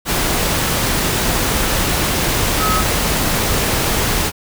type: tone in noise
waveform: sine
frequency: 1280 Hz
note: D#6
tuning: 49 cents sharp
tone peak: -17 dBFS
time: 2.58-2.84 s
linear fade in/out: 50 ms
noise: pink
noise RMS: -17 dBFS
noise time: 0.05-4.32 s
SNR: -3 dB
effects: none